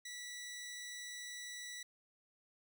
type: tone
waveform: 15% pulse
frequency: 1957 Hz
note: B6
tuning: 16 cents flat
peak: -39 dBFS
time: 0.05-1.83 s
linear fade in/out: 5 ms
effects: none